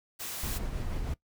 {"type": "noise", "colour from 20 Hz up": "white", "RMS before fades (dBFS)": -38, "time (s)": [0.19, 0.59], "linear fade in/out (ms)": 20}
{"type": "noise with tremolo", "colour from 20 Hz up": "brown", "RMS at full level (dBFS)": -32, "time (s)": [0.43, 1.14], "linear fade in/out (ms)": 5, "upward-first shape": "sine", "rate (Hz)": 6.3, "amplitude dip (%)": 30}
{"effects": ["noise-tail reverb RT60 0.1 s tail -19 dB re dry"]}